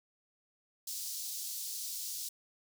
pink high-pass noise, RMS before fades -40 dBFS, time 0.87-2.29 s, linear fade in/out 5 ms, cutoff 4600 Hz, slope 24 dB/octave, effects none

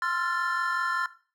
triangle chord, F major seventh, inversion second, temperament equal with one note detuned, 1046.5 / 1351.7 / 1396.9 / 1760 Hz, C6 / E6 / F6 / A6, 0 / +43 / 0 / 0 cents, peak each -29 dBFS, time 0.02-1.06 s, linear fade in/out 2 ms, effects noise-tail reverb RT60 0.4 s tail -17 dB re dry + tanh soft clip ceiling -15 dBFS

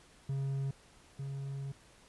triangle tone pair in turn, 136.7 / 137.73 Hz, C#3 / C#3, -24 / -11 cents, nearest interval unison, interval 13 cents, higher second, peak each -30 / -35 dBFS, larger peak first, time 0.29-0.71 / 1.19-1.72 s, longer second, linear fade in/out 5 ms, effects pink hiss -61 dBFS RMS until 2.08 s + resampled to 24000 Hz

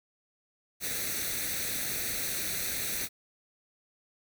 white noise with comb filter, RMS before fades -33 dBFS, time 0.8-3.09 s, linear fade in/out 50 ms, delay 0.49 ms, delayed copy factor +0.7, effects none

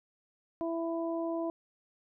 harmonic tone, 332 Hz, E4, 12 cents sharp, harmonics 1 / 2 / 3, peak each -33 / -35 / -43 dBFS, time 0.61-1.5 s, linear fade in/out 0 ms, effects none

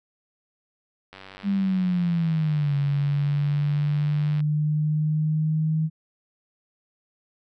click train, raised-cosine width 0.3 ms, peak -26 dBFS, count 315, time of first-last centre 1.13-4.404 s, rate 95.9 Hz
sine linear two-way sweep, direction down then up, 201.7 to 141 to 158.2 Hz, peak -20 dBFS, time 1.43-5.9 s, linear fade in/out 50 ms, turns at 2.76 s
effects none

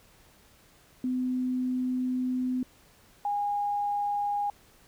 sine tone pair in turn, 253.7 / 818.3 Hz, B3 / G#5, +47 / -26 cents, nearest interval octave + minor sixth, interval 2027 cents, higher second, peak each -26 dBFS, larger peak neither, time 1.04-2.63 / 3.25-4.5 s, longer first, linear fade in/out 2 ms, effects pink hiss -59 dBFS RMS until 4.87 s

